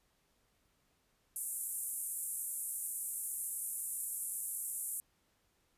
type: band-pass noise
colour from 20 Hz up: pink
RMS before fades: -40 dBFS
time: 1.36-5 s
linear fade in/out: 0 ms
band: 8400 to 13000 Hz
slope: 48 dB/octave
effects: pink hiss -75 dBFS RMS until 5.77 s + resampled to 32000 Hz